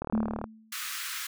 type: click train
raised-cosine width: 1 ms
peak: -19 dBFS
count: 17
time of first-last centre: 0.02-0.441 s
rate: 38 Hz
type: tone with exponential decay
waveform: sine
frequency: 220 Hz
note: A3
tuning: in tune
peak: -21 dBFS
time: 0.13-0.73 s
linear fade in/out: 2 ms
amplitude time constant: 130 ms
type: high-pass noise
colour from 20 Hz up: pink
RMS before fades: -36 dBFS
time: 0.72-1.27 s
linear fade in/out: 5 ms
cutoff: 1200 Hz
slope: 48 dB/octave
effects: none